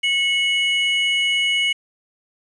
triangle tone pair together, 2199 / 2929 Hz, C#7 / F#7, -14 / -18 cents, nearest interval perfect fourth, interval 496 cents, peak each -18 dBFS, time 0.03-1.73 s, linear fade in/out 10 ms, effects resampled to 22050 Hz + 8-bit

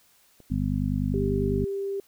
clicks, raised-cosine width 2 ms, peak -36 / -46 dBFS, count 2, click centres 0.403 / 0.963 s
harmonic tone, 50 Hz, G1, 35 cents sharp, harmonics 1 / 2 / 3 / 4 / 5, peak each -30 / -30 / -30 / -30 / -30 dBFS, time 0.5-1.65 s, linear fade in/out 10 ms
sine tone, 395.1 Hz, G4, 14 cents sharp, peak -27 dBFS, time 1.14-2 s, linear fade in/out 2 ms
effects white hiss -61 dBFS RMS until 2.07 s

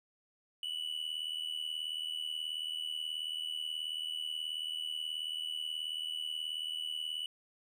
triangle tone with amplitude modulation, 2960 Hz, F#7, in tune, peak -31 dBFS, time 0.63-7.26 s, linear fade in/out 2 ms, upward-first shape sine, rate 78.5 Hz, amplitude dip 75%, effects none

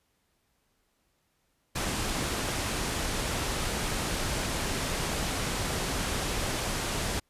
pink low-pass noise, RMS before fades -31 dBFS, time 1.75-7.2 s, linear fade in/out 10 ms, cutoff 11000 Hz, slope 24 dB/octave, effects pink hiss -73 dBFS RMS until 7.29 s + resampled to 32000 Hz

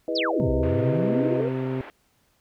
sine chord, E major seventh, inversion none, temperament equal with one note detuned, 329.6 / 409.8 / 493.9 / 622.3 Hz, E4 / G#4 / B4 / D#5, 0 / -23 / 0 / 0 cents, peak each -29 / -34 / -28 / -29 dBFS, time 0.08-1.41 s, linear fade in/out 2 ms
sine exponential two-way sweep, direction down then up, 5630 to 57 to 512 Hz, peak -24 dBFS, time 0.15-1.49 s, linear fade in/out 10 ms, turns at 0.51 s
harmonic tone, 130.5 Hz, C3, 4 cents flat, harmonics 1 / 2 / 3 / 4 / 5 / 7, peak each -29 / -29 / -30 / -39 / -43 / -44 dBFS, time 0.4-1.81 s, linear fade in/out 0 ms
pink band-pass noise, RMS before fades -42 dBFS, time 0.63-1.9 s, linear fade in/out 0 ms, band 310 to 2500 Hz, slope 24 dB/octave
effects pink hiss -66 dBFS RMS until 2.4 s

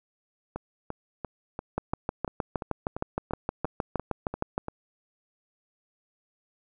two click trains, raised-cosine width 1 ms, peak -19 / -13 dBFS, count 13 / 19, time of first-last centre 0.56-4.684 / 1.78-4.579 s, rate 2.91 / 6.43 Hz, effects none

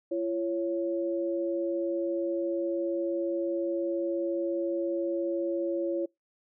sine tone pair together, 339.9 / 554.4 Hz, F4 / C#5, -47 / 0 cents, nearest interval minor sixth, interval 847 cents, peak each -29 / -31 dBFS, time 0.11-6.06 s, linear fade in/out 10 ms, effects noise-tail reverb RT60 0.2 s tail -26 dB re dry

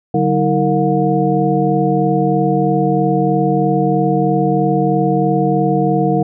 sine tone cluster, 146.1 / 189.2 / 319.5 / 460.1 / 720 Hz, D3 / F#3 / D#4 / A#4 / F#5, -9 / +39 / +46 / -23 / -47 cents, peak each -18 dBFS, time 0.14-6.23 s, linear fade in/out 5 ms, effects none

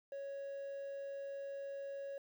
triangle tone with quantisation, 554.4 Hz, C#5, in tune, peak -40 dBFS, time 0.12-2.18 s, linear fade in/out 2 ms, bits 11, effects none

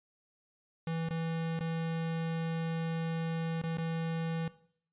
square tone with dropouts, 164 Hz, E3, 9 cents flat, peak -33 dBFS, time 0.87-4.48 s, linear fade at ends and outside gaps 2 ms, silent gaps 1.088-1.107 / 1.592-1.607 / 3.617-3.637 / 3.772-3.783 s, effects noise-tail reverb RT60 0.6 s tail -18 dB re dry + resampled to 8000 Hz

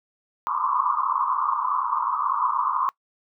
white band-pass noise, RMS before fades -24 dBFS, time 0.47-2.89 s, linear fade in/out 0 ms, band 960 to 1200 Hz, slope 96 dB/octave, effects noise-tail reverb RT60 0.1 s tail -23 dB re dry

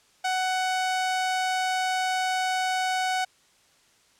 sawtooth tone, 745 Hz, F#5, 12 cents sharp, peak -20 dBFS, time 0.24-3.25 s, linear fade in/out 10 ms, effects white hiss -61 dBFS RMS until 4.19 s + low-pass 8000 Hz 12 dB/octave

